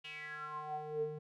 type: tone with band-pass filter sweep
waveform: square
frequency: 151.8 Hz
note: D#3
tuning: 42 cents flat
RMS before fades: -42 dBFS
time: 0.04-1.19 s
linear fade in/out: 10 ms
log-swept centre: 2900 to 320 Hz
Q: 8
effects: none